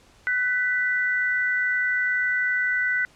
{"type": "tone pair together", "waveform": "sine", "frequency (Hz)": [1498, 1975.5], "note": ["F#6", "B6"], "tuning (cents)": [21, 0], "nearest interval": "perfect fourth", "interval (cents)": 479, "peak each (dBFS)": [-23, -24], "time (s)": [0.27, 3.05], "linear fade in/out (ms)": 0, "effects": ["pink hiss -55 dBFS RMS until 3.15 s", "low-pass 8000 Hz 12 dB/octave"]}